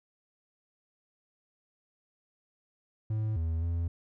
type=tone with pitch steps; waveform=triangle; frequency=108.7 / 81.5 / 84.5 Hz; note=A2 / E2 / E2; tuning=-21 / -19 / +43 cents; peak=-26 dBFS; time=3.1-3.88 s; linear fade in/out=5 ms; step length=260 ms; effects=none